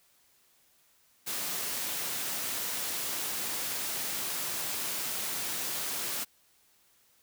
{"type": "high-pass noise", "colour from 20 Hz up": "white", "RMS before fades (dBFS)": -34, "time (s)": [1.26, 6.25], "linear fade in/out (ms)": 20, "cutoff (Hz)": 120, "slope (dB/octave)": 12, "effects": ["white hiss -66 dBFS RMS until 7.22 s"]}